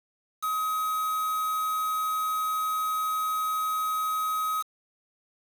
triangle tone with quantisation, 1266 Hz, D#6, 30 cents sharp, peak -24 dBFS, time 0.42-4.63 s, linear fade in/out 20 ms, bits 6, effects none

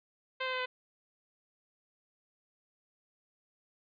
10% pulse tone with pitch steps, 520 / 515.2 / 510.5 / 505.8 Hz, C5 / C5 / C5 / B4, -11 / -27 / -43 / +41 cents, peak -24 dBFS, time 0.4-0.66 s, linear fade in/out 10 ms, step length 65 ms, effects resampled to 11025 Hz

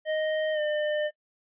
square tone with pitch glide, 622.3 to 602.1 Hz, D#5 to D5, 0 to +43 cents, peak -26 dBFS, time 0.05-1.11 s, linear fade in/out 50 ms, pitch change -57 cents, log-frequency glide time 0.53-0.6 s, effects noise-tail reverb RT60 0.1 s tail -22 dB re dry + resampled to 8000 Hz

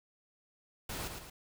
pink noise with echo, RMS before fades -40 dBFS, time 0.89-1.08 s, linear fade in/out 5 ms, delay 110 ms, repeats 2, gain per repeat -5 dB, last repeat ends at 1.3 s, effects none

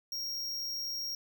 square tone, 5588 Hz, F8, in tune, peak -35 dBFS, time 0.12-1.15 s, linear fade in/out 2 ms, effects none

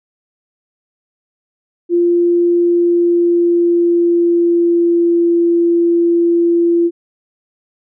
sine tone with pitch glide, 346.6 to 341.2 Hz, F4 to F4, -13 to -40 cents, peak -9 dBFS, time 1.89-6.91 s, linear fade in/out 50 ms, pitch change -27 cents, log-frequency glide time 2.58-5.35 s, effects none

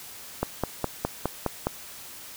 click train, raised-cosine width 1 ms, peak -10 dBFS, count 7, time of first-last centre 0.43-1.67 s, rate 4.84 Hz, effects white hiss -43 dBFS RMS until 2.36 s

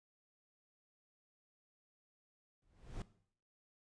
brown noise with exponential growth, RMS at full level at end -40 dBFS, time 2.62-3.02 s, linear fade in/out 2 ms, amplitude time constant 85 ms, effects noise-tail reverb RT60 0.6 s tail -17 dB re dry + resampled to 22050 Hz

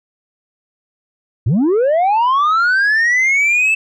sine linear sweep, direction up, 92.5 to 2652 Hz, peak -8 dBFS, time 1.46-3.75 s, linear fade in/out 10 ms, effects tanh soft clip ceiling -10 dBFS

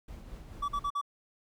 brown noise with tremolo, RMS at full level -43 dBFS, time 0.08-0.9 s, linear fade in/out 5 ms, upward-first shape triangle, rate 4.7 Hz, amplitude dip 45%
triangle tone bursts, 1149 Hz, D6, 38 cents flat, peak -27 dBFS, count 4, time 0.62-1.014 s, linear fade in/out 10 ms, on 64 ms, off 46 ms
effects none

